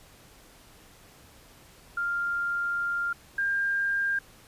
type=tone pair in turn; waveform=sine; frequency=1396.9 / 1601.4 Hz; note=F6 / G6; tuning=0 / +37 cents; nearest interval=major second; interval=237 cents; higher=second; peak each=-26 / -24 dBFS; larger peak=second; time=1.97-3.13 / 3.38-4.19 s; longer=first; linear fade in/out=5 ms; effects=pink hiss -54 dBFS RMS until 4.47 s + resampled to 32000 Hz